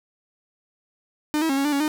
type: tone with pitch steps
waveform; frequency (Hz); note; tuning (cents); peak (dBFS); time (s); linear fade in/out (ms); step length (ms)
45% pulse; 302 / 322.7 / 271.8 / 276.4 / 295.7 / 279.9 / 305.2; D4 / E4 / C#4 / C#4 / D4 / C#4 / D#4; +48 / -37 / -34 / -5 / +12 / +17 / -33; -20; 1.34-1.879; 0; 77
effects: none